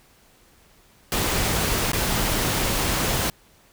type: noise with dropouts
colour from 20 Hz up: pink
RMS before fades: -23 dBFS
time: 1.12-3.3 s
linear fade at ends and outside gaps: 1 ms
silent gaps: 1.918-1.932 s
effects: pink hiss -56 dBFS RMS until 3.72 s